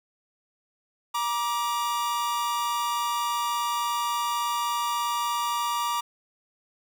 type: tone pair together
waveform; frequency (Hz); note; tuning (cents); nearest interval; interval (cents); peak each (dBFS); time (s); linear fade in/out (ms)
45% pulse; 951.2 / 1174.7; A#5 / D6; +35 / 0; major third; 365; -28; 1.14-6.01; 10
effects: none